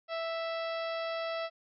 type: harmonic tone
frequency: 659.3 Hz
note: E5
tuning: in tune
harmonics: 1 / 2 / 3 / 4 / 5 / 6 / 7 / 8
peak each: -34 / -40 / -44 / -46 / -48 / -50 / -51 / -52 dBFS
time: 0.08-1.5 s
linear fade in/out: 50 ms
effects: none